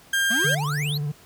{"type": "tone", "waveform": "35% pulse", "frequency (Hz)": 1599, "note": "G6", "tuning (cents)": 34, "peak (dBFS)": -18, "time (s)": [0.13, 0.55], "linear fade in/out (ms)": 5}
{"type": "exponential sweep", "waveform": "square", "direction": "up", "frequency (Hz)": [208.3, 4500], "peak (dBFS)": -28, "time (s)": [0.3, 0.98], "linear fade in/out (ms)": 10}
{"type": "tone with vibrato", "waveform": "triangle", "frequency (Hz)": 146.83, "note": "D3", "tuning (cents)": 0, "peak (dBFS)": -22, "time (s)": [0.44, 1.12], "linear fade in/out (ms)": 10, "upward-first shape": "triangle", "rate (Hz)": 17, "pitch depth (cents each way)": 58}
{"effects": ["pink hiss -51 dBFS RMS until 1.25 s", "high-pass 60 Hz 12 dB/octave"]}